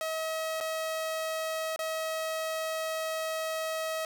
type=tone with dropouts; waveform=sawtooth; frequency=639 Hz; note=D#5; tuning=46 cents sharp; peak=-27 dBFS; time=0.01-4.05 s; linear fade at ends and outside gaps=1 ms; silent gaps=0.603-0.609 / 1.761-1.791 s; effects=none